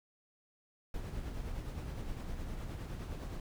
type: noise with tremolo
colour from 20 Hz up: brown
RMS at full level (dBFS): -39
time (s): 0.94-3.4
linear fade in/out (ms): 2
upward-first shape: triangle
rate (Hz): 9.7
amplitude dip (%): 40
effects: none